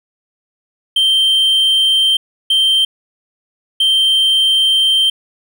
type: tone bursts at uneven times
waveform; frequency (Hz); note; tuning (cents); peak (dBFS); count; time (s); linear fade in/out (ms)
triangle; 3136; G7; 0; -8; 3; 0.96-2.17 / 2.5-2.85 / 3.8-5.1; 5
effects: none